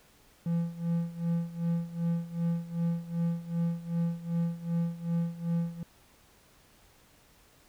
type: tone with tremolo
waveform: triangle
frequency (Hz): 169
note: E3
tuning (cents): +43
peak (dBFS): -23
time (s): 0.46-5.83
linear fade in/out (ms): 2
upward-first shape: sine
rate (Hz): 2.6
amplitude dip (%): 85
effects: pink hiss -61 dBFS RMS until 7.68 s